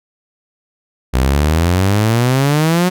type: exponential sweep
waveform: sawtooth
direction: up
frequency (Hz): 61.74 to 185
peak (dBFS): -7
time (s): 1.13-2.9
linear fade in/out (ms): 20
effects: none